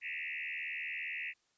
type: tone with frequency modulation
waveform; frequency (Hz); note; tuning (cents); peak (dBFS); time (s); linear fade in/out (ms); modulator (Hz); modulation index
sine; 2297; D7; -39; -37; 0.01-1.34; 50; 77.6; 5.5
effects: white hiss -75 dBFS RMS until 1.57 s + resampled to 16000 Hz